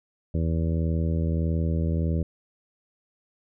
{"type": "harmonic tone", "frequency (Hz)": 81.6, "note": "E2", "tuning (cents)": -17, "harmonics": [1, 2, 3, 4, 5, 6, 7], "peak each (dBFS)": [-24, -27, -34, -36, -39, -39, -40], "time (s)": [0.34, 2.23], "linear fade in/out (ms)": 5, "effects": []}